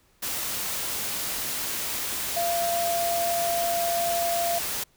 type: tone in noise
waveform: sine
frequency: 686 Hz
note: F5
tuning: 31 cents flat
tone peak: -24 dBFS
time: 2.36-4.59 s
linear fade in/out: 10 ms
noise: white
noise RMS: -30 dBFS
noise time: 0.22-4.84 s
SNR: +3 dB
effects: pink hiss -63 dBFS RMS until 4.96 s